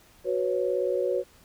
sine chord, F# suspended fourth, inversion none, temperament equal with one note detuned, 370 / 493.9 / 552.4 Hz, F#4 / B4 / C#5, 0 / 0 / -6 cents, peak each -28 dBFS, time 0.24-1.24 s, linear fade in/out 50 ms, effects pink hiss -57 dBFS RMS until 1.44 s

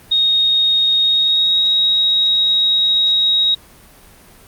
sine tone with pitch glide, 3729 to 3792 Hz, A#7 to A#7, 0 to +29 cents, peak -11 dBFS, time 0.11-3.55 s, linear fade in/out 10 ms, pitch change +29 cents, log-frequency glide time 1.01-1.67 s, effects pink hiss -44 dBFS RMS until 4.47 s + Opus 32 kbps

